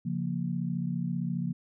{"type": "chord", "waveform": "sine", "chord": "Bb minor", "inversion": "first", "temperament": "just", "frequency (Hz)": [139.85, 174.81, 233.1], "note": ["Db3", "F3", "Bb3"], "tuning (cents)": [16, 2, 0], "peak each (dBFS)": [-34, -31, -35], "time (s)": [0.05, 1.53], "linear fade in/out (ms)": 10, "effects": []}